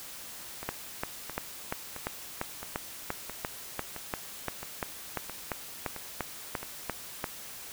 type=two click trains; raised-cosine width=0.5 ms; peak=-15 / -23 dBFS; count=20 / 10; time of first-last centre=0.69-7.242 / 0.63-6.63 s; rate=2.9 / 1.5 Hz; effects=white hiss -44 dBFS RMS until 7.72 s